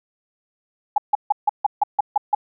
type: tone bursts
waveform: sine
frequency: 830.6 Hz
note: G#5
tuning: in tune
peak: -12 dBFS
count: 9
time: 0.96-2.349 s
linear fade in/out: 5 ms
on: 21 ms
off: 150 ms
effects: none